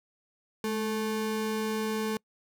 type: ring-modulated tone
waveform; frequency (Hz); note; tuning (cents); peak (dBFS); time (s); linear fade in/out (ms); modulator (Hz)
square; 326.9; E4; -14; -26; 0.64-2.17; 2; 113
effects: noise-tail reverb RT60 0.1 s tail -26 dB re dry